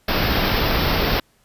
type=band-stop noise; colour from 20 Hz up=pink; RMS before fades=-19 dBFS; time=0.08-1.2 s; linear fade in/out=5 ms; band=5400 to 13000 Hz; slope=96 dB/octave; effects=pink hiss -60 dBFS RMS until 1.44 s + resampled to 32000 Hz